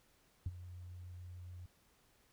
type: tone with ADSR envelope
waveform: sine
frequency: 89.3 Hz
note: F2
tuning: 39 cents sharp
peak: -31 dBFS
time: 0.46-1.66 s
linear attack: 3 ms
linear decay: 37 ms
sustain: -16 dB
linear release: 3 ms
effects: tanh soft clip ceiling -33 dBFS + pink hiss -71 dBFS RMS until 2.32 s